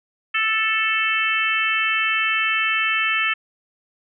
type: harmonic tone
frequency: 440 Hz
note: A4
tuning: in tune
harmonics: 3 / 4 / 5 / 6 / 7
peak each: -25 / -24 / -25 / -22 / -28 dBFS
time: 0.34-3.34 s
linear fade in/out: 10 ms
effects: none